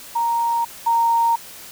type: tone pair in turn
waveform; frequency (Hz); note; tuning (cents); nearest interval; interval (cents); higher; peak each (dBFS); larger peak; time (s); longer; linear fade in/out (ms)
sine; 932.3 / 926.4; A#5 / A#5; 0 / -11; unison; 11; first; -17 / -14; second; 0.15-0.65 / 0.86-1.36; neither; 10
effects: white hiss -39 dBFS RMS until 1.71 s